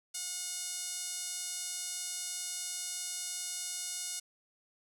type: tone with band-pass filter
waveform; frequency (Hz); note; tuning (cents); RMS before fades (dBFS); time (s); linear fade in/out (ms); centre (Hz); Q
5% pulse; 723; F#5; -40; -39; 0.14-4.2; 10; 8800; 0.92
effects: none